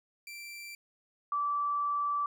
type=tone pair in turn; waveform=sawtooth / sine; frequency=2349 / 1160.3 Hz; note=D7 / D6; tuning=0 / -21 cents; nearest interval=octave; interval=1221 cents; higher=first; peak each=-39 / -28 dBFS; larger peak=second; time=0.27-0.75 / 1.32-2.26 s; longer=second; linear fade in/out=2 ms; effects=none